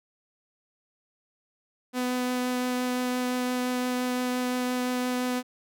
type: tone with vibrato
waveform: sawtooth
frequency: 250.1 Hz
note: B3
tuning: 22 cents sharp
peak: -22 dBFS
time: 1.93-5.43 s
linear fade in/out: 50 ms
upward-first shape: triangle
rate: 5.8 Hz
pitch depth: 9 cents each way
effects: none